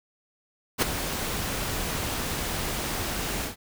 pink noise with ADSR envelope, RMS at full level -20 dBFS, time 0.78-3.56 s, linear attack 42 ms, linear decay 10 ms, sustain -10 dB, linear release 120 ms, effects none

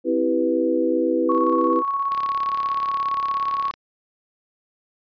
sine chord, C major seventh, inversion none, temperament equal, 261.6 / 329.6 / 392 / 493.9 Hz, C4 / E4 / G4 / B4, 0 / 0 / 0 / 0 cents, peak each -25 / -21 / -27 / -22 dBFS, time 0.04-1.83 s, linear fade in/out 50 ms
sine tone with tremolo, 1108.7 Hz, C#6, in tune, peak -19 dBFS, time 1.29-3.71 s, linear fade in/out 5 ms, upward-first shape square, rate 17 Hz, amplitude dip 35%
click train, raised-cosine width 0.2 ms, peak -17 dBFS, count 58, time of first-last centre 2.12-3.739 s, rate 35.2 Hz
effects resampled to 11025 Hz

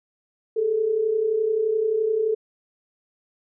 sine tone pair together, 410.4 / 442 Hz, G#4 / A4, -21 / +8 cents, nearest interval minor second, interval 129 cents, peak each -27 / -20 dBFS, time 0.56-2.35 s, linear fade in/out 10 ms, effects none

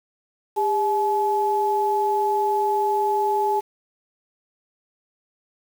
sine tone pair together, 403.8 / 855.1 Hz, G#4 / A5, -49 / -50 cents, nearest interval octave + minor second, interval 1299 cents, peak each -23 / -20 dBFS, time 0.56-3.61 s, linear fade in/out 20 ms, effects 7-bit

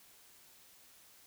silence, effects white hiss -61 dBFS RMS until 1.26 s

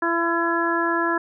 harmonic tone, 336.9 Hz, E4, 38 cents sharp, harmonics 1 / 2 / 3 / 4 / 5, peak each -24 / -29 / -25 / -27 / -25 dBFS, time 0.02-1.18 s, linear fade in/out 5 ms, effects none

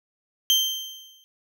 35% pulse tone with exponential decay, 3136 Hz, G7, in tune, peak -13 dBFS, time 0.5-1.24 s, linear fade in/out 0 ms, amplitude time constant 160 ms, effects none

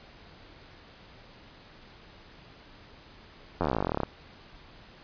slowing click train, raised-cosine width 1 ms, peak -13 dBFS, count 23, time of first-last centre 3.61-4.034 s, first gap 11 ms, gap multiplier 1.05, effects pink hiss -52 dBFS RMS until 5.03 s + resampled to 11025 Hz

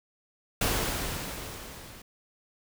pink noise with level ramp, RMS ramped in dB -26 to -48 dBFS, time 0.61-2.02 s, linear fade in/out 5 ms, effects none

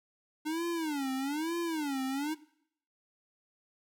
square tone with vibrato, 300 Hz, D4, 37 cents sharp, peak -32 dBFS, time 0.45-2.35 s, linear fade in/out 20 ms, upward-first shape sine, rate 1.1 Hz, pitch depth 230 cents each way, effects noise-tail reverb RT60 0.7 s tail -20 dB re dry

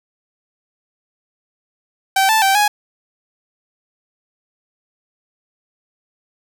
sawtooth tone with pitch steps, 773 / 879 / 777 / 832 Hz, G5 / A5 / G5 / G#5, -24 / -2 / -16 / +3 cents, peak -8 dBFS, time 2.16-2.68 s, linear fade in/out 5 ms, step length 130 ms, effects none

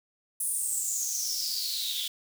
white noise with high-pass filter sweep, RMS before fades -31 dBFS, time 0.4-2.08 s, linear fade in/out 5 ms, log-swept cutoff 10000 to 3300 Hz, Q 8, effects none

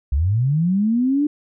sine linear sweep, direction up, 61.74 to 300.7 Hz, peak -15 dBFS, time 0.12-1.27 s, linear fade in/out 5 ms, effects none

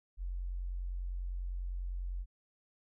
sine tone, 45 Hz, F#1, 47 cents flat, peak -35 dBFS, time 0.17-2.26 s, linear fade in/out 50 ms, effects none

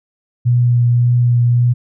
sine tone with vibrato, 121.1 Hz, B2, 34 cents flat, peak -9 dBFS, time 0.45-1.74 s, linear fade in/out 20 ms, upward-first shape triangle, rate 1.8 Hz, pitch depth 15 cents each way, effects none

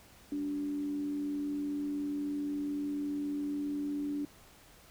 sine tone with frequency modulation, 290.2 Hz, D4, 21 cents flat, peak -32 dBFS, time 0.32-4.25 s, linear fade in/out 2 ms, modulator 85.9 Hz, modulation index 0.28, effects pink hiss -58 dBFS RMS until 4.9 s

